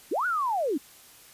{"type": "linear two-way sweep", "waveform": "sine", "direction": "up then down", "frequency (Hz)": [246.3, 1500, 246.3], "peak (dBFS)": -24, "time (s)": [0.11, 0.78], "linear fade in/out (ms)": 10, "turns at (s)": 0.26, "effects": ["white hiss -52 dBFS RMS until 1.33 s", "resampled to 32000 Hz"]}